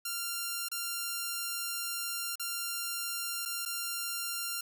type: tone with dropouts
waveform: 5% pulse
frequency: 1387 Hz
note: F6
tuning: 12 cents flat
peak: -22 dBFS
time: 0.05-4.61 s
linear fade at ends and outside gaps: 5 ms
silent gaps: 0.686-0.715 / 2.356-2.396 / 3.453-3.457 / 3.653-3.659 s
effects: none

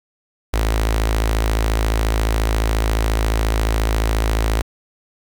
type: tone with notch filter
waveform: sawtooth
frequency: 54.3 Hz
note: A1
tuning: 22 cents flat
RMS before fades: -18 dBFS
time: 0.53-4.62 s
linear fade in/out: 10 ms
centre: 160 Hz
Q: 0.7
effects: 7-bit

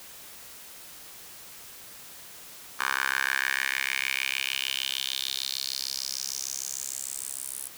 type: tone with high-pass filter sweep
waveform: 10% pulse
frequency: 66.6 Hz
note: C2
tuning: 31 cents sharp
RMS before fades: -31 dBFS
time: 2.79-7.68 s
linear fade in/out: 10 ms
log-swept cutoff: 1300 to 10000 Hz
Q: 4
effects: white hiss -46 dBFS RMS until 7.77 s

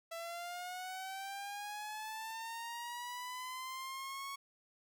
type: linear sweep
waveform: sawtooth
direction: up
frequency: 662 to 1110 Hz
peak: -38 dBFS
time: 0.11-4.36 s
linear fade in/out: 10 ms
effects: none

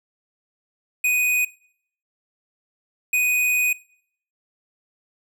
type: tone pair in turn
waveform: square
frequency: 2489 / 2489 Hz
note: D#7 / D#7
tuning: 0 / 0 cents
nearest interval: unison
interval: 0 cents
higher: neither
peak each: -18 dBFS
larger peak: neither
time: 1.04-1.45 / 3.13-3.73 s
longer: second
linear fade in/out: 5 ms
effects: noise-tail reverb RT60 0.6 s tail -21 dB re dry

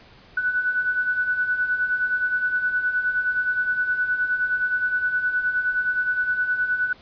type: beating tone pair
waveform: sine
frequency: 1480 / 1489.6 Hz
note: F#6 / F#6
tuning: 0 / +11 cents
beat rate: 9.6 Hz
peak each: -28 / -21 dBFS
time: 0.37-6.93 s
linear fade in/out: 5 ms
effects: pink hiss -50 dBFS RMS until 7.01 s + resampled to 11025 Hz

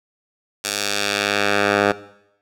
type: tone with band-pass filter sweep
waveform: 10% pulse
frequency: 101.8 Hz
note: G#2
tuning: 34 cents flat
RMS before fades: -20 dBFS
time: 0.64-1.92 s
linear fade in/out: 5 ms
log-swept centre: 6900 to 1100 Hz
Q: 0.79
effects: noise-tail reverb RT60 0.8 s tail -17 dB re dry

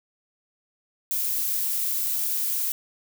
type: noise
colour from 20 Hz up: violet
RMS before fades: -26 dBFS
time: 1.11-2.72 s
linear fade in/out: 0 ms
effects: none

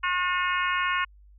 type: harmonic tone with a mistuned harmonic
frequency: 360.7 Hz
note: F#4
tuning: 44 cents flat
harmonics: 3 / 4 / 5 / 6 / 7 / 8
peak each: -27 / -29 / -31 / -33 / -34 / -35 dBFS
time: 0.03-1.05 s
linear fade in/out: 10 ms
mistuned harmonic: 8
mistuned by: -21 cents
effects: added 50 Hz sine -50 dBFS peak until 1.38 s

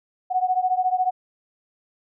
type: beating tone pair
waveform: sine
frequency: 734 / 748 Hz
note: F#5 / F#5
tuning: -14 / +19 cents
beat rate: 14 Hz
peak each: -21 / -23 dBFS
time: 0.3-1.11 s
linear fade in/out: 20 ms
effects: none

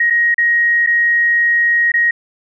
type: tone with dropouts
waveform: sine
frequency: 1883 Hz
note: A#6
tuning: 17 cents sharp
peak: -10 dBFS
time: 0-2.11 s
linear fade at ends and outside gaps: 5 ms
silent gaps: 0.101-0.105 / 0.344-0.38 / 0.864-0.871 / 1.919-1.939 s
effects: none

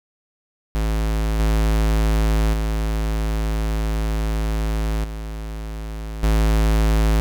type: tone with level steps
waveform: square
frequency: 53.9 Hz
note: A1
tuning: 35 cents flat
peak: -19 / -16 / -20 / -28 / -15 dBFS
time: 0.75-7.2 s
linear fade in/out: 0 ms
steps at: 1.39 / 2.53 / 5.04 / 6.23 s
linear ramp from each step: 5 ms
effects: none

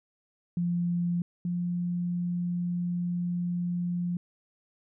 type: tone pair in turn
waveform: sine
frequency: 173.8 / 175.52 Hz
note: F3 / F3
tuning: -8 / +9 cents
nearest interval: unison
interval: 17 cents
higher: second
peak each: -25 / -27 dBFS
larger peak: first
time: 0.57-1.22 / 1.45-4.17 s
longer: second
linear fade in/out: 2 ms
effects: none

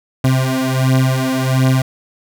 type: beating tone pair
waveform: 30% pulse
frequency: 130.1 / 131.5 Hz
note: C3 / C3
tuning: -9 / +9 cents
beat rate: 1.4 Hz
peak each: -13 dBFS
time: 0.24-1.82 s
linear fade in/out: 5 ms
effects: none

